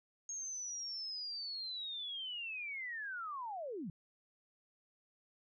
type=linear sweep; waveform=sine; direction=down; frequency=6560 to 144.8 Hz; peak=-40 dBFS; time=0.29-3.9 s; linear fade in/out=2 ms; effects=none